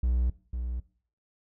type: tone pair in turn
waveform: triangle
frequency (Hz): 61.2 / 60.81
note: B1 / B1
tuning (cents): -15 / -26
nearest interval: unison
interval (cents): 11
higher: first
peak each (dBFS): -21 / -28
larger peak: first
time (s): 0.03-0.3 / 0.53-0.8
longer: neither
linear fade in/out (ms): 5
effects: noise-tail reverb RT60 0.5 s tail -19 dB re dry